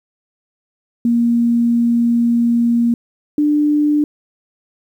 sine tone pair in turn, 235.5 / 296.7 Hz, A#3 / D4, +18 / +18 cents, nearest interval major third, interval 400 cents, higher second, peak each -11 dBFS, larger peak neither, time 1.05-2.94 / 3.38-4.04 s, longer first, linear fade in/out 2 ms, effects 8-bit

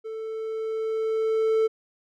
triangle tone with level ramp, 442.2 Hz, A4, 9 cents sharp, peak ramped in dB -30 to -16 dBFS, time 0.04-1.68 s, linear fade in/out 20 ms, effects none

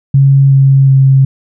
sine tone with pitch steps, 137.3 / 135.96 / 134.63 Hz, C#3 / C#3 / C3, -16 / -33 / +50 cents, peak -3 dBFS, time 0.14-1.25 s, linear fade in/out 5 ms, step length 370 ms, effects none

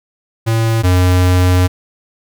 square tone pair in turn, 113 / 90.69 Hz, A2 / F#2, +47 / -34 cents, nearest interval major third, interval 381 cents, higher first, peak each -12 / -9 dBFS, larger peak second, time 0.46-0.83 / 0.83-1.68 s, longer second, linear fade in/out 20 ms, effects none

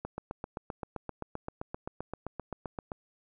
click train, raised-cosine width 1 ms, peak -22 dBFS, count 23, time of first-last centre 0.05-2.918 s, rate 7.67 Hz, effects none

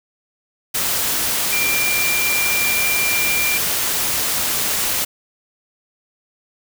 sine tone in noise, 2378 Hz, D7, 21 cents sharp, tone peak -19 dBFS, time 1.52-3.58 s, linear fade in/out 10 ms, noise white, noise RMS -20 dBFS, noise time 0.74-5.05 s, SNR -2 dB, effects none

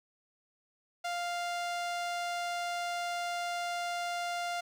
sawtooth tone, 698.5 Hz, F5, in tune, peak -29 dBFS, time 1.04-4.61 s, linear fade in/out 10 ms, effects low-pass 8000 Hz 12 dB/octave + 10-bit

